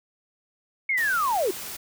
sine linear sweep, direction down, 2219 to 338.7 Hz, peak -21 dBFS, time 0.89-1.51 s, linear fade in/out 5 ms
white noise, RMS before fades -36 dBFS, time 0.97-1.77 s, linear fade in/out 10 ms
effects none

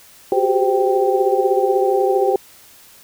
sine tone cluster, 371.5 / 388.2 / 404 / 517 / 783 Hz, F#4 / G4 / G#4 / C5 / G5, +7 / -17 / -48 / -21 / -2 cents, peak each -20 dBFS, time 0.32-2.36 s, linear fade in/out 2 ms, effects white hiss -46 dBFS RMS until 3.03 s

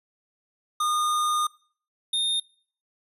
square tone pair in turn, 1221 / 3659 Hz, D#6 / A#7, -33 / -33 cents, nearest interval octave + perfect fifth, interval 1900 cents, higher second, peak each -23 dBFS, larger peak neither, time 0.8-1.47 / 2.13-2.4 s, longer first, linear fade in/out 5 ms, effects noise-tail reverb RT60 0.5 s tail -23 dB re dry + resampled to 32000 Hz

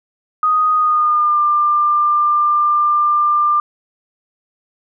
sine tone with pitch glide, 1244.5 to 1193.1 Hz, D#6 to D6, 0 to +27 cents, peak -11 dBFS, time 0.43-3.6 s, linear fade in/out 2 ms, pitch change -73 cents, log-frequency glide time 0.74-1.4 s, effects none

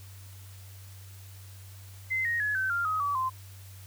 sine tone with pitch steps, 2064 / 1871 / 1696 / 1537.3 / 1393.6 / 1263.2 / 1145.1 / 1038 Hz, C7 / A#6 / G#6 / G6 / F6 / D#6 / D6 / C6, -24 / +6 / +36 / -34 / -4 / +26 / -44 / -14 cents, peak -26 dBFS, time 2.1-3.3 s, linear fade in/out 20 ms, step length 150 ms, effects added 96 Hz sine -45 dBFS peak until 3.86 s + white hiss -54 dBFS RMS until 3.86 s

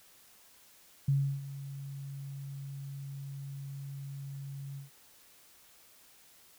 sine tone with ADSR envelope, 138.59 Hz, C#3, in tune, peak -23 dBFS, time 1.08-4.9 s, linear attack 6 ms, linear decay 320 ms, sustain -16 dB, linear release 130 ms, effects white hiss -60 dBFS RMS until 6.58 s

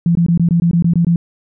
sine tone bursts, 170 Hz, F3, 46 cents flat, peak -9 dBFS, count 10, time 0.06-1.16 s, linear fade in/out 2 ms, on 92 ms, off 20 ms, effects none

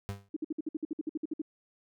35% pulse tone with exponential decay, 99.7 Hz, G2, 30 cents sharp, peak -29 dBFS, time 0.09-0.29 s, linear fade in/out 0 ms, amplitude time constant 43 ms
sine tone bursts, 311.1 Hz, D#4, in tune, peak -30 dBFS, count 14, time 0.34-1.418 s, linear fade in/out 5 ms, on 25 ms, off 56 ms
effects none

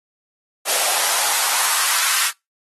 white noise with high-pass filter sweep, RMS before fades -18 dBFS, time 0.65-2.32 s, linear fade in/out 50 ms, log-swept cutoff 570 to 1400 Hz, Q 1.9, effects noise-tail reverb RT60 0.2 s tail -25 dB re dry + AAC 32 kbps

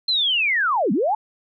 sine linear two-way sweep, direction down then up, 4186 to 174.61 to 900 Hz, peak -17 dBFS, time 0.08-1.15 s, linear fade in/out 5 ms, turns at 0.92 s, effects none

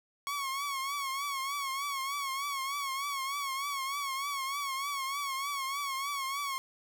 sawtooth tone with vibrato, 1106 Hz, C#6, 4 cents flat, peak -29 dBFS, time 0.27-6.58 s, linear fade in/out 0 ms, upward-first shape triangle, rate 3.3 Hz, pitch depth 83 cents each way, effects none

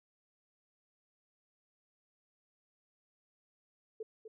sine tone with echo, 440 Hz, A4, in tune, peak -38 dBFS, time 4-4.03 s, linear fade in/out 5 ms, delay 250 ms, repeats 1, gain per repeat -8 dB, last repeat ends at 4.28 s, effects none

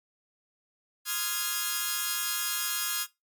5% pulse chord, F minor seventh, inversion second, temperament equal, 1046.5 / 1244.5 / 1396.9 / 1661.2 Hz, C6 / Eb6 / F6 / Ab6, 0 / 0 / 0 / 0 cents, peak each -26 / -24 / -22 / -20 dBFS, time 1.05-3.07 s, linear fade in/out 50 ms, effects noise-tail reverb RT60 0.2 s tail -19 dB re dry + MP3 96 kbps

